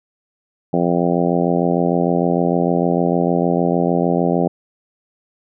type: harmonic tone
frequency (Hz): 86.6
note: F2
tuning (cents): -14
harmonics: 2 / 3 / 4 / 5 / 6 / 7 / 8 / 9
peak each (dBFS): -19 / -21 / -22 / -23 / -24 / -24 / -25 / -26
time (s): 0.73-4.48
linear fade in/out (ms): 5
effects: none